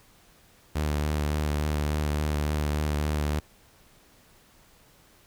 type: tone with vibrato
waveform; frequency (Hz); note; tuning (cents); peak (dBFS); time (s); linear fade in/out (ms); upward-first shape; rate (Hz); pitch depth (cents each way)
sawtooth; 74.9; D2; +35; -21; 0.75-3.4; 10; sine; 3.5; 24
effects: pink hiss -58 dBFS RMS until 5.26 s